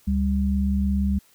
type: tone pair together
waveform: sine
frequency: 71.6 / 197.9 Hz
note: D2 / G3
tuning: -43 / +17 cents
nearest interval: octave + tritone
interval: 1760 cents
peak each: -22 dBFS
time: 0.07-1.19 s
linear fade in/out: 10 ms
effects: white hiss -58 dBFS RMS until 1.34 s